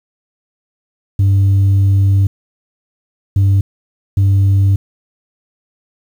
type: tone bursts at uneven times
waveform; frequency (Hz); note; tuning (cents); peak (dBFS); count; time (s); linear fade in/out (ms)
sine; 98; G2; 0; -5; 3; 1.19-2.27 / 3.36-3.61 / 4.17-4.76; 5
effects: tanh soft clip ceiling -7 dBFS + 7-bit